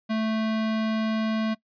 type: tone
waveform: square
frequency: 220 Hz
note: A3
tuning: in tune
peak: -24 dBFS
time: 0.09-1.55 s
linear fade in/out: 20 ms
effects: noise-tail reverb RT60 0.1 s tail -22 dB re dry + resampled to 11025 Hz